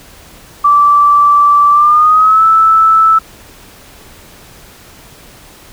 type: tone with pitch glide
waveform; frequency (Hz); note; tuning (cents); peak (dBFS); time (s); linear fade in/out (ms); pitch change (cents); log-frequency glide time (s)
sine; 1164 to 1314.1; D6 to E6; -16 to -6; -4; 0.64-3.19; 10; +210; 1.71-2.44
effects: pink hiss -38 dBFS RMS until 5.72 s